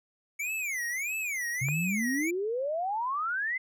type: tone with vibrato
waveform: square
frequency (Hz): 2217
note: C#7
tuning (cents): 0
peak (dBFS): -31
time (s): 0.39-2.31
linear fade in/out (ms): 10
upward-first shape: sine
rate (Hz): 1.6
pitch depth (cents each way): 290
type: exponential sweep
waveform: sine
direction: up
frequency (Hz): 127.7 to 2093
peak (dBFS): -28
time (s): 1.61-3.58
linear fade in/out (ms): 10
type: click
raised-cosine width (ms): 0.5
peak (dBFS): -24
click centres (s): 1.686
effects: none